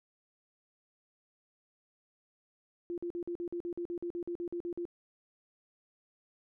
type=tone bursts; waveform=sine; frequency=346.5 Hz; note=F4; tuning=14 cents flat; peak=-34 dBFS; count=16; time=2.9-4.853 s; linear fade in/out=0 ms; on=78 ms; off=47 ms; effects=none